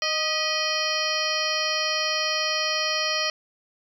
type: harmonic tone with a mistuned harmonic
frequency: 620 Hz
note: D#5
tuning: 6 cents flat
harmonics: 1 / 2 / 3 / 4 / 5 / 7 / 8 / 9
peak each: -31 / -31 / -31 / -31 / -31 / -31 / -31 / -31 dBFS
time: 0.02-3.3 s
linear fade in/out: 2 ms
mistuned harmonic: 3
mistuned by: +68 cents
effects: 9-bit